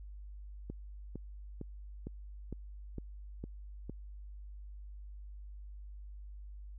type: click train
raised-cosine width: 3 ms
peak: -28 dBFS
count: 8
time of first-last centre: 0.7-3.896 s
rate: 2.19 Hz
effects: added 50 Hz sine -45 dBFS peak until 6.78 s